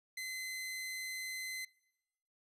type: tone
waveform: sawtooth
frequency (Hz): 2048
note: C7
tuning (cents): -38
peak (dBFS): -36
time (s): 0.17-1.65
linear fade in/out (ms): 5
effects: noise-tail reverb RT60 1.0 s tail -24 dB re dry + resampled to 32000 Hz